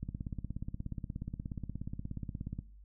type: click train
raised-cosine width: 5 ms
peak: -26 dBFS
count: 44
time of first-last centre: 0.03-2.59 s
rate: 16.8 Hz
effects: noise-tail reverb RT60 0.4 s tail -17 dB re dry + added 50 Hz sine -52 dBFS peak until 2.84 s

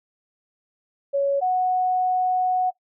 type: tone pair in turn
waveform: sine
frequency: 558 / 736.7 Hz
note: C#5 / F#5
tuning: +11 / -8 cents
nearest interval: perfect fourth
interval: 481 cents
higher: second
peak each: -18 / -18 dBFS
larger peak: neither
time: 1.13-1.41 / 1.41-2.71 s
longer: second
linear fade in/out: 20 ms
effects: noise-tail reverb RT60 0.1 s tail -19 dB re dry

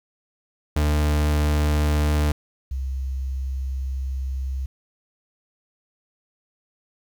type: tone pair in turn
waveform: 40% pulse / sine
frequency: 74.7 / 66.03 Hz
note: D2 / C2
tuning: +30 / +16 cents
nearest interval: major second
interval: 214 cents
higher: first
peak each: -17 / -24 dBFS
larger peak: first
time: 0.76-2.32 / 2.71-4.66 s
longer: second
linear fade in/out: 5 ms
effects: 9-bit

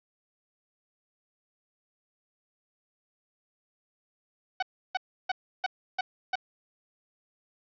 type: tone bursts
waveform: sawtooth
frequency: 749 Hz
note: F#5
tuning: 21 cents sharp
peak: -22 dBFS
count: 6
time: 4.6-6.356 s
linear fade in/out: 5 ms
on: 26 ms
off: 320 ms
effects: resampled to 11025 Hz + 8-bit

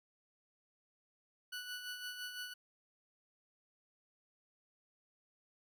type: tone with tremolo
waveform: 20% pulse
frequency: 1480 Hz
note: F#6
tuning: in tune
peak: -36 dBFS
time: 1.52-2.54 s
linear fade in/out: 10 ms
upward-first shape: sine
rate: 5.9 Hz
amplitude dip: 50%
effects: none

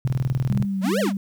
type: tone with tremolo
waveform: sine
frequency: 129.1 Hz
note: C3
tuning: 23 cents flat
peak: -17 dBFS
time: 0.05-0.65 s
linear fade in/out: 0 ms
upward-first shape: square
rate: 20 Hz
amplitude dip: 80%
type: tone with vibrato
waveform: sine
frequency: 196 Hz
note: G3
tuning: in tune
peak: -22 dBFS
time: 0.5-1.17 s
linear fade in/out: 2 ms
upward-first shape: triangle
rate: 2.3 Hz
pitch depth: 56 cents each way
type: exponential two-way sweep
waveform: square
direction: up then down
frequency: 171 to 659.3 to 171 Hz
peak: -22 dBFS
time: 0.81-1.13 s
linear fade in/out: 50 ms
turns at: 1 s
effects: 9-bit

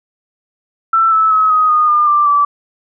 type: tone with pitch steps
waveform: sine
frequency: 1334 / 1307.3 / 1281.1 / 1255.5 / 1230.4 / 1205.7 / 1181.6 / 1158 Hz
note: E6 / E6 / E6 / D#6 / D#6 / D6 / D6 / D6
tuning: +20 / -15 / -50 / +15 / -20 / +45 / +10 / -25 cents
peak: -8 dBFS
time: 0.93-2.45 s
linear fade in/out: 5 ms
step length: 190 ms
effects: none

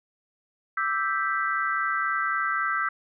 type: chord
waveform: sine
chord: E minor seventh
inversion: third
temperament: equal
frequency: 1174.7 / 1318.5 / 1568 / 1975.5 Hz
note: D6 / E6 / G6 / B6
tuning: 0 / 0 / 0 / 0 cents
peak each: -32 / -27 / -28 / -32 dBFS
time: 0.77-2.89 s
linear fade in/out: 5 ms
effects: none

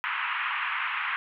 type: band-pass noise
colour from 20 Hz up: pink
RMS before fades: -30 dBFS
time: 0.04-1.16 s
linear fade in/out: 0 ms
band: 990 to 2800 Hz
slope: 48 dB/octave
effects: none

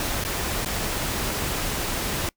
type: noise with dropouts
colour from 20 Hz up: pink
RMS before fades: -27 dBFS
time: 0-2.29 s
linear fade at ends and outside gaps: 1 ms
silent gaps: 0.239-0.249 / 0.648-0.659 s
effects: noise-tail reverb RT60 0.1 s tail -24 dB re dry

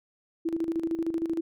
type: tone with tremolo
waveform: sine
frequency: 329.6 Hz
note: E4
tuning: in tune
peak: -24 dBFS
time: 0.45-1.41 s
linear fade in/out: 10 ms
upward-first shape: square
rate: 13 Hz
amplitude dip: 65%
effects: none

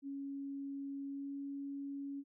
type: tone with pitch glide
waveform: sine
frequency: 277.4 to 279.3 Hz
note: C#4 to C#4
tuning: +1 to +13 cents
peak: -40 dBFS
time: 0.02-2.24 s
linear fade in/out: 50 ms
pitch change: +12 cents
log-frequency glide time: 1.08-1.32 s
effects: none

